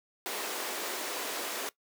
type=high-pass noise; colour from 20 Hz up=pink; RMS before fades=-36 dBFS; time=0.26-1.69 s; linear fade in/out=0 ms; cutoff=330 Hz; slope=24 dB/octave; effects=noise-tail reverb RT60 0.1 s tail -19 dB re dry